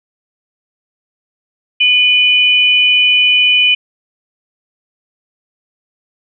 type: tone pair together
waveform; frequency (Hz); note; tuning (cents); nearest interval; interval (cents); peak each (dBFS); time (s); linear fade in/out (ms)
sine; 2460 / 2994; D#7 / F#7; -20 / +20; minor third; 340; -10; 1.8-3.75; 10
effects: none